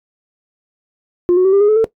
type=tone with pitch steps; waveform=sine; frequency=353.4 / 367.6 / 382.3 / 397.6 / 413.5 / 430.1 / 447.3 Hz; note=F4 / F#4 / G4 / G4 / G#4 / A4 / A4; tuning=+21 / -11 / -43 / +25 / -8 / -39 / +28 cents; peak=-6 dBFS; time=1.29-1.843 s; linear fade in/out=0 ms; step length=79 ms; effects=noise-tail reverb RT60 0.1 s tail -17 dB re dry + tanh soft clip ceiling -6 dBFS